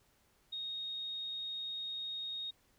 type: tone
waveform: sine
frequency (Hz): 3729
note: A#7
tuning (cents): 0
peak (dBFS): -38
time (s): 0.52-2.51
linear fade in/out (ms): 10
effects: pink hiss -71 dBFS RMS until 2.78 s